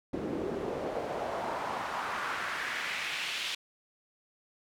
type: noise with band-pass filter sweep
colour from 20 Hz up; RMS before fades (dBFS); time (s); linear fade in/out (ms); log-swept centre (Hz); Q
pink; -35; 0.13-3.55; 5; 300 to 3300; 2
effects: none